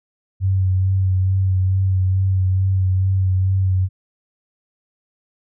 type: tone with vibrato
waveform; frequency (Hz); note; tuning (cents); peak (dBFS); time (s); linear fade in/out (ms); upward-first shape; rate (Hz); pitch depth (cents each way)
sine; 94.4; F#2; +35; -14; 0.4-3.89; 50; sine; 2.3; 24
effects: none